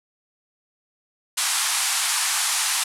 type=band-pass noise; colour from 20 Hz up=white; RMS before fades=-23 dBFS; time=1.37-2.84 s; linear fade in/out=10 ms; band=770 to 11000 Hz; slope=48 dB/octave; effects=none